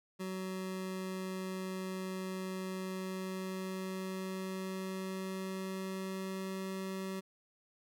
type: tone with pitch glide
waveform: 25% pulse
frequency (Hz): 187.5 to 190.56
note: F#3 to G3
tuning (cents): +23 to -49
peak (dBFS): -34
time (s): 0.19-7.21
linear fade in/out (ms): 20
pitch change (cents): +28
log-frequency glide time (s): 2.79-6.71
effects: none